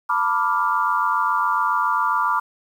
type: chord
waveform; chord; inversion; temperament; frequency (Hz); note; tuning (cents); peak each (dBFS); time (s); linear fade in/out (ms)
sine; B half-diminished seventh; third; equal with one note detuned; 900.6 / 987.8 / 1174.7 / 1396.9; A5 / B5 / D6 / F6; +40 / 0 / 0 / 0; -26 / -22 / -21 / -25; 0.09-2.4; 10
effects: 8-bit